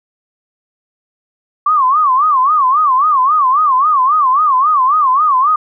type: tone with vibrato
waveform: sine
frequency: 1128 Hz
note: C#6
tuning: 30 cents sharp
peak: -8 dBFS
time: 1.66-5.56 s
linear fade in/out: 5 ms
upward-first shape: sine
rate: 3.7 Hz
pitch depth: 190 cents each way
effects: none